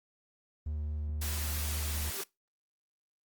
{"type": "tone", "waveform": "triangle", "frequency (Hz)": 75.4, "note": "D2", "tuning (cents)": 46, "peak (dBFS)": -31, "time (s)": [0.66, 2.1], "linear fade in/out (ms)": 5}
{"type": "high-pass noise", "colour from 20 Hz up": "white", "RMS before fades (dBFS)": -38, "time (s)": [1.21, 2.24], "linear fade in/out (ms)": 10, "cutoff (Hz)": 160, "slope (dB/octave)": 24}
{"type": "tone with exponential growth", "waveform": "square", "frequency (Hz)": 392, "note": "G4", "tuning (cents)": 0, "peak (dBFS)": -38, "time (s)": [2.08, 2.21], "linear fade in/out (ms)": 2, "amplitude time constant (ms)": 27}
{"effects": ["noise-tail reverb RT60 0.2 s tail -22 dB re dry", "Opus 32 kbps"]}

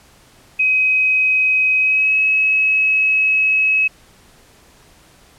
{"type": "tone with pitch glide", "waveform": "sine", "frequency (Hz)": [2528, 2566], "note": ["D#7", "E7"], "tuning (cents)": [27, -47], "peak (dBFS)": -12, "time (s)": [0.59, 3.88], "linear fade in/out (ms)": 10, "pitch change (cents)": 26, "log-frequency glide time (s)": [1.78, 2.16], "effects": ["pink hiss -49 dBFS RMS until 5.38 s", "low-pass 12000 Hz 12 dB/octave"]}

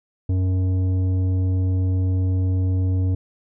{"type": "tone with tanh clipping", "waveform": "triangle", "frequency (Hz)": 92.8, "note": "F#2", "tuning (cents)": 6, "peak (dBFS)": -19, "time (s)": [0.29, 3.15], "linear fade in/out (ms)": 5, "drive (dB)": 14, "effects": []}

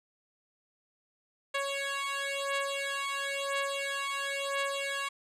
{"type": "beating tone pair", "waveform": "10% pulse", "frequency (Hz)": [554.4, 555.38], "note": ["C#5", "C#5"], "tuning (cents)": [0, 3], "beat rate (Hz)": 0.98, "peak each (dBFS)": -26, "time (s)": [1.54, 5.09], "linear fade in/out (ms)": 10, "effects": ["low-pass 9000 Hz 12 dB/octave"]}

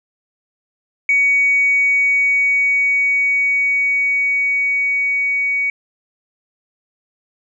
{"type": "tone with level ramp", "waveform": "sine", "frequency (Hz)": 2250, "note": "C#7", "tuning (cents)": 25, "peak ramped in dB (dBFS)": [-10, -15], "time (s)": [1.09, 5.7], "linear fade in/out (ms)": 2, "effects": ["tanh soft clip ceiling -6 dBFS"]}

